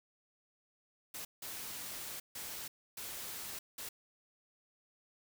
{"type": "noise bursts at uneven times", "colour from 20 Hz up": "white", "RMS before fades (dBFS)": -44, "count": 5, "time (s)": [[1.14, 1.25], [1.42, 2.2], [2.35, 2.68], [2.97, 3.59], [3.78, 3.89]], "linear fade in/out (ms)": 5, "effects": []}